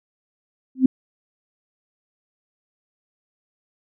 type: tone with exponential growth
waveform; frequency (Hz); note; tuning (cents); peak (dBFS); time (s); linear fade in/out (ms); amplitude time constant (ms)
sine; 260; C4; -11; -6; 0.75-0.86; 5; 22
effects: none